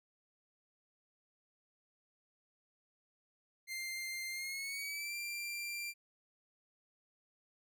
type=tone with pitch glide; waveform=sawtooth; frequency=2098 to 2369 Hz; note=C7 to D7; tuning=+4 to +14 cents; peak=-36 dBFS; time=3.67-5.94 s; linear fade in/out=50 ms; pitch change=+210 cents; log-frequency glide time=4.32-5.16 s; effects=none